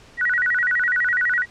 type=tone with vibrato; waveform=sine; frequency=1684 Hz; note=G#6; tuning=24 cents sharp; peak=-17 dBFS; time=0.17-1.46 s; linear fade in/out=50 ms; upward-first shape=square; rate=12 Hz; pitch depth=220 cents each way; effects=pink hiss -48 dBFS RMS until 1.5 s + low-pass 6000 Hz 12 dB/octave